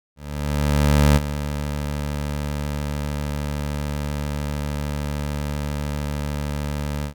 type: tone with ADSR envelope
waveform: 20% pulse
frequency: 73.1 Hz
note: D2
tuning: 7 cents flat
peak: -7 dBFS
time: 0.16-7.14 s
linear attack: 1000 ms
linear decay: 32 ms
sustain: -12 dB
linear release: 95 ms
effects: none